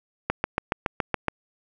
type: click train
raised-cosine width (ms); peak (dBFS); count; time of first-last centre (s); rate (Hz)
0.5; -7; 8; 0.3-1.283; 7.12
effects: none